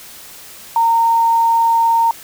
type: tone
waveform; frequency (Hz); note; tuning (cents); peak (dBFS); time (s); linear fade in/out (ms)
sine; 919; A#5; -25; -10; 0.76-2.11; 2
effects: white hiss -37 dBFS RMS until 2.23 s